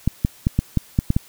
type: clicks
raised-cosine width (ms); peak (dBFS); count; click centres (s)
5; -4; 8; 0.076 / 0.249 / 0.469 / 0.59 / 0.773 / 0.989 / 1.104 / 1.165
effects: white hiss -48 dBFS RMS until 1.28 s